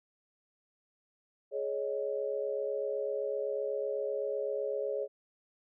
sine chord, Ab suspended fourth, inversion none, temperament equal with one note detuned, 419.4 / 554.4 / 622.3 Hz, Ab4 / Db5 / Eb5, +17 / 0 / 0 cents, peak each -35 / -34 / -40 dBFS, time 1.51-5.08 s, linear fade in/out 50 ms, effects none

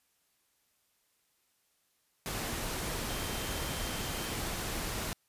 sine tone in noise, 3136 Hz, G7, in tune, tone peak -47 dBFS, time 3.09-4.33 s, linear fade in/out 0 ms, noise pink, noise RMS -36 dBFS, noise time 2.26-5.13 s, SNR -14 dB, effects white hiss -74 dBFS RMS until 5.28 s + resampled to 32000 Hz

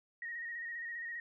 sine tone with vibrato, 1871 Hz, A#6, 6 cents sharp, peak -39 dBFS, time 0.22-1.2 s, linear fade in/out 2 ms, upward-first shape square, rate 15 Hz, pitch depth 26 cents each way, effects none

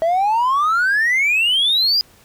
triangle exponential sweep, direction up, 641 to 4978 Hz, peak -11 dBFS, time 0.02-2.01 s, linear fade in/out 0 ms, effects tanh soft clip ceiling -9 dBFS + pink hiss -50 dBFS RMS until 2.24 s

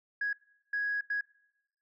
sine tone bursts at uneven times, 1661.2 Hz, G#6, in tune, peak -28 dBFS, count 3, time 0.21-0.33 / 0.73-1.01 / 1.1-1.21 s, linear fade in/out 5 ms, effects noise-tail reverb RT60 0.9 s tail -22 dB re dry + tanh soft clip ceiling -24 dBFS

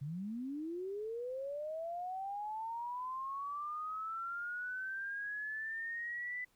sine linear sweep, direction up, 133.1 to 2000 Hz, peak -38 dBFS, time 0.01-6.45 s, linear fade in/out 10 ms, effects pink hiss -73 dBFS RMS until 6.55 s

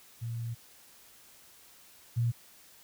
sine tone pair in turn, 116.4 / 118.09 Hz, A#2 / A#2, -2 / +23 cents, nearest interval unison, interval 25 cents, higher second, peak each -33 / -25 dBFS, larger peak second, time 0.21-0.55 / 2.16-2.32 s, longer first, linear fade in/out 20 ms, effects white hiss -57 dBFS RMS until 2.83 s

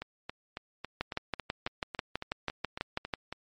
two click trains, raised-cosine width 0.3 ms, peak -21 / -15 dBFS, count 13 / 14, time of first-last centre 0.02-3.326 / 1.01-3.138 s, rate 3.63 / 6.11 Hz, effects MP3 48 kbps

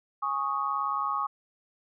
sine chord, Ab suspended fourth, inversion none, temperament just, 830.6 / 1107.5 / 1245.9 Hz, Ab5 / Db6 / Eb6, 0 / -2 / +2 cents, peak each -35 / -29 / -31 dBFS, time 0.22-1.27 s, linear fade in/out 10 ms, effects none

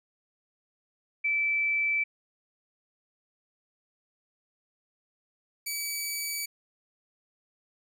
sine / 10% pulse tone pair in turn, 2320 / 2289 Hz, D7 / D7, -22 / -45 cents, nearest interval unison, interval 23 cents, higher first, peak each -24 / -22 dBFS, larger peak second, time 1.24-2.04 / 5.66-6.46 s, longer neither, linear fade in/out 10 ms, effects none

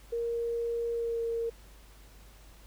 sine tone with pitch glide, 467.6 to 461.7 Hz, A#4 to A#4, +5 to -17 cents, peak -29 dBFS, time 0.12-1.5 s, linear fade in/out 10 ms, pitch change -22 cents, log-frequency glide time 0.93-1.21 s, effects added 50 Hz sine -52 dBFS peak until 2.66 s + pink hiss -58 dBFS RMS until 2.66 s

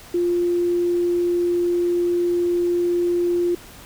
sine tone, 349.6 Hz, F4, 2 cents sharp, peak -17 dBFS, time 0.14-3.55 s, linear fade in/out 5 ms, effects pink hiss -43 dBFS RMS until 3.85 s

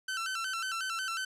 sawtooth tone with vibrato, 1434 Hz, F6, 45 cents sharp, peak -29 dBFS, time 0.08-1.25 s, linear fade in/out 5 ms, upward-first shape square, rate 5.5 Hz, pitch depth 110 cents each way, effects low-pass 10000 Hz 12 dB/octave

